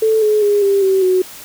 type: tone with pitch steps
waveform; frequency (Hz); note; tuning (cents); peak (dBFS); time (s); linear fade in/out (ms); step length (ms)
sine; 440 / 425 / 410.5 / 396.6 / 383 / 370; A4 / G#4 / G#4 / G4 / G4 / F#4; 0 / +40 / -20 / +20 / -40 / 0; -10; 0.02-1.22; 5; 200
effects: white hiss -35 dBFS RMS until 1.44 s